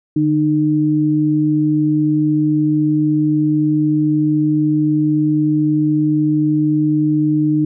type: tone pair together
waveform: sine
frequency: 149.35 / 305.5 Hz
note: D3 / D#4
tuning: +29 / -32 cents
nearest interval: octave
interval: 1239 cents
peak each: -18 / -13 dBFS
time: 0.16-7.65 s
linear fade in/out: 5 ms
effects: none